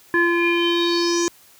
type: tone with low-pass filter sweep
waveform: square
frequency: 343.1 Hz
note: F4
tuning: 31 cents flat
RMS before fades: -19 dBFS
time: 0.14-1.28 s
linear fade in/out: 0 ms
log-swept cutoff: 1600 to 6700 Hz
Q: 6.9
effects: white hiss -51 dBFS RMS until 1.59 s + high-pass 60 Hz 12 dB/octave